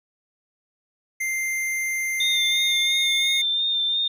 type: tone with pitch glide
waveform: square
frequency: 2093 to 2147 Hz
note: C7 to C7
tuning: 0 to +44 cents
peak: -24 dBFS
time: 1.2-3.42 s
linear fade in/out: 10 ms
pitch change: +44 cents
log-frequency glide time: 2.29-3.15 s
type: tone with vibrato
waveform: sine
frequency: 3610 Hz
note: A7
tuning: 44 cents sharp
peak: -20 dBFS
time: 2.2-4.08 s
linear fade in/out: 5 ms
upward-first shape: sine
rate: 2.9 Hz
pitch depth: 24 cents each way
effects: none